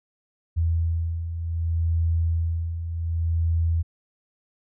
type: beating tone pair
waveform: sine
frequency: 82.41 / 83.07 Hz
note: E2 / E2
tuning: 0 / +14 cents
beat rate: 0.66 Hz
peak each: -29 / -22 dBFS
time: 0.56-3.83 s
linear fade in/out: 20 ms
effects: none